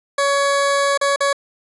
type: tone with dropouts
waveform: 20% pulse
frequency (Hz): 561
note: C#5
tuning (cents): +21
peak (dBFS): -10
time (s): 0.18-1.33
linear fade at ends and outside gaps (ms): 5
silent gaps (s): 0.976-1.012 / 1.161-1.205
effects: resampled to 24000 Hz + 8-bit